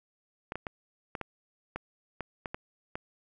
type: clicks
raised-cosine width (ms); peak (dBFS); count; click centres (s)
0.5; -20; 10; 0.521 / 0.556 / 0.668 / 1.152 / 1.213 / 1.76 / 2.207 / 2.458 / 2.545 / 2.955
effects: none